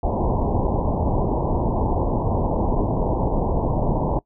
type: low-pass noise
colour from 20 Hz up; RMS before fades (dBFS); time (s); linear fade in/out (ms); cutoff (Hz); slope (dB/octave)
pink; -21; 0.03-4.19; 2; 1000; 96
effects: noise-tail reverb RT60 0.1 s tail -22 dB re dry